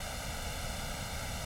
pink noise with comb filter, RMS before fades -38 dBFS, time 0-1.45 s, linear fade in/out 5 ms, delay 1.4 ms, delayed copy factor +0.8, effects low-pass 11000 Hz 12 dB/octave

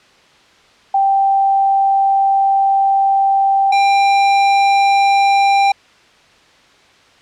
sine / square tone pair in turn, 784 / 793.6 Hz, G5 / G5, 0 / +21 cents, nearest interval unison, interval 21 cents, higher second, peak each -10 dBFS, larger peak neither, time 0.94-3.72 / 3.72-5.72 s, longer first, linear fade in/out 5 ms, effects white hiss -48 dBFS RMS until 7.21 s + low-pass 4000 Hz 12 dB/octave

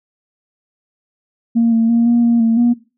sine tone with pitch steps, 231.5 / 227.3 / 233.2 / 237 / 234.5 / 227.4 / 239.2 Hz, A#3 / A#3 / A#3 / A#3 / A#3 / A#3 / A#3, -12 / -43 / +1 / +29 / +11 / -43 / +45 cents, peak -8 dBFS, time 1.55-2.74 s, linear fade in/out 20 ms, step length 170 ms, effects noise-tail reverb RT60 0.3 s tail -17 dB re dry + tanh soft clip ceiling -6 dBFS

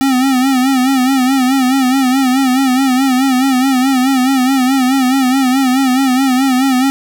square tone with vibrato, 261.6 Hz, C4, in tune, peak -10 dBFS, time 0.01-6.9 s, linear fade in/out 0 ms, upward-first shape sine, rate 4.7 Hz, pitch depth 79 cents each way, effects none

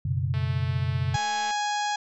sine chord, F# suspended fourth, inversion none, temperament just, 92.5 / 123.33 / 138.75 Hz, F#2 / B2 / C#3, 0 / -2 / +2 cents, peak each -28 dBFS, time 0.05-1.16 s, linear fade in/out 5 ms
click train, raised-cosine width 0.3 ms, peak -25 dBFS, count 257, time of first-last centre 0.34-1.509 s, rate 219 Hz
harmonic tone, 830.6 Hz, G#5, in tune, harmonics 1 / 2 / 3 / 4 / 5 / 6 / 7 / 8 / 9, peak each -26 / -33 / -40 / -37 / -40 / -41 / -43 / -41 / -47 dBFS, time 1.14-1.96 s, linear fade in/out 5 ms
effects none

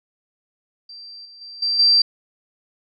sine tone with level steps, 4699 Hz, D8, in tune, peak -36 / -41 / -35 / -18 / -11 dBFS, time 0.89-2.02 s, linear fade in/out 5 ms, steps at 1.25 / 1.41 / 1.62 / 1.79 s, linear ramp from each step 5 ms, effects none

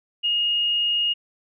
sine tone, 2858 Hz, F7, 39 cents sharp, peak -19 dBFS, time 0.23-1.14 s, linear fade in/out 20 ms, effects none

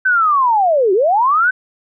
sine linear two-way sweep, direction down then up, 1548 to 357.8 to 1548 Hz, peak -10 dBFS, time 0.05-1.51 s, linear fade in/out 10 ms, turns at 0.93 s, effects none

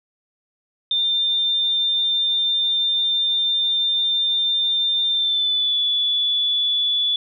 sine tone with pitch glide, 3597 to 3443 Hz, A7 to A7, +37 to -38 cents, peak -17 dBFS, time 0.91-7.16 s, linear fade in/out 2 ms, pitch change -75 cents, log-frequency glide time 5.08-5.78 s, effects none

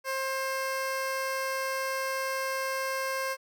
15% pulse tone, 531 Hz, C5, 25 cents sharp, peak -23 dBFS, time 0.04-3.37 s, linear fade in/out 50 ms, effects none

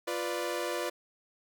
sawtooth chord, B diminished, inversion second, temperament equal, 349.2 / 493.9 / 587.3 Hz, F4 / B4 / D5, 0 / 0 / 0 cents, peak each -32 dBFS, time 0.07-0.9 s, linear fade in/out 10 ms, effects none

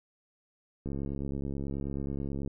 click train, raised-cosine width 3 ms, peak -23 dBFS, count 113, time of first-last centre 0.86-2.476 s, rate 69.3 Hz, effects none

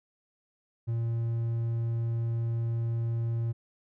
triangle tone, 115.7 Hz, A#2, 13 cents flat, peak -25 dBFS, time 0.87-3.53 s, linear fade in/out 20 ms, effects none

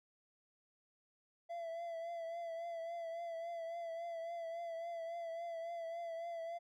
triangle tone with vibrato, 672 Hz, E5, 33 cents sharp, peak -39 dBFS, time 1.49-6.59 s, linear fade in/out 20 ms, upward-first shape triangle, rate 3.6 Hz, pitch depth 46 cents each way, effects none

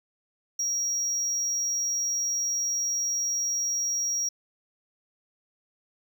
triangle tone, 5660 Hz, F8, 22 cents sharp, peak -24 dBFS, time 0.59-4.29 s, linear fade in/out 5 ms, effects none

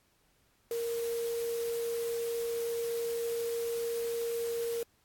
sine tone in noise, 466.2 Hz, A#4, in tune, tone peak -31 dBFS, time 0.71-4.83 s, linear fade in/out 2 ms, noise white, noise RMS -45 dBFS, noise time 0.71-4.83 s, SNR +11 dB, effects pink hiss -70 dBFS RMS until 5.04 s + AAC 64 kbps

